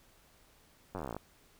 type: slowing click train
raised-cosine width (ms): 1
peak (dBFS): -25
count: 16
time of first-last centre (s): 0.95-1.166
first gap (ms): 10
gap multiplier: 1.05
effects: pink hiss -64 dBFS RMS until 1.59 s